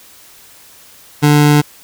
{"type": "tone", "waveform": "25% pulse", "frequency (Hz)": 147.7, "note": "D3", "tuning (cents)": 10, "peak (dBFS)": -3, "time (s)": [1.22, 1.62], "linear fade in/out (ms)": 20, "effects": ["white hiss -42 dBFS RMS until 1.83 s"]}